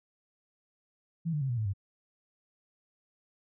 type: tone with pitch steps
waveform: sine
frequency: 165.2 / 148.89 / 134.18 / 120.93 / 108.99 / 98.23 Hz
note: E3 / D3 / C3 / B2 / A2 / G2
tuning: +4 / +24 / +44 / -36 / -16 / +4 cents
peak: -28 dBFS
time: 1.25-1.736 s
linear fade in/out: 20 ms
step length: 81 ms
effects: none